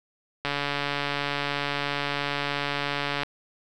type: click train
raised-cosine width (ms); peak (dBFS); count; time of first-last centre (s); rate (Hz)
0.3; -11; 399; 0.45-3.233; 143
effects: none